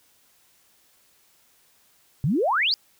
sine exponential sweep, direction up, 123.47 to 5050 Hz, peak -19 dBFS, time 2.24-2.74 s, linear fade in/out 0 ms, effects white hiss -61 dBFS RMS until 2.99 s

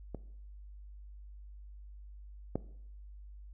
clicks, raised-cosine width 2 ms, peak -26 / -18 dBFS, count 2, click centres 0.147 / 2.556 s, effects noise-tail reverb RT60 0.7 s tail -18 dB re dry + added 50 Hz sine -47 dBFS peak until 3.53 s

